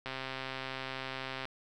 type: click train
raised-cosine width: 0.3 ms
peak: -22 dBFS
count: 185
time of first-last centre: 0.06-1.454 s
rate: 132 Hz
effects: none